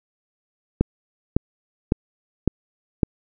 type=click train; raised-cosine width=3 ms; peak=-3 dBFS; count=5; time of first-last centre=0.81-3.032 s; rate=1.8 Hz; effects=none